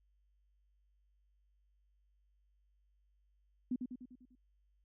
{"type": "tone with echo", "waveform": "sine", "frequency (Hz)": 250.1, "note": "B3", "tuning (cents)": 22, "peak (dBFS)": -32, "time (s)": [3.71, 3.76], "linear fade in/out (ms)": 5, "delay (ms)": 99, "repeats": 6, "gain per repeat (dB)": -5, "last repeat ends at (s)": 4.354, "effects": ["added 50 Hz sine -70 dBFS peak until 4.84 s"]}